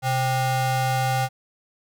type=ring-modulated tone; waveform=square; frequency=329.6 Hz; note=E4; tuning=in tune; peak=-18 dBFS; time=0.02-1.29 s; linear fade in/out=50 ms; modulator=457 Hz; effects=none